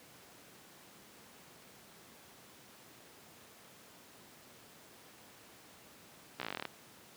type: slowing click train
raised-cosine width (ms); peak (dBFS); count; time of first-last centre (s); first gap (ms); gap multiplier
0.3; -21; 13; 6.4-6.653; 15; 1.06
effects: pink hiss -57 dBFS RMS until 7.16 s + high-pass 150 Hz 12 dB/octave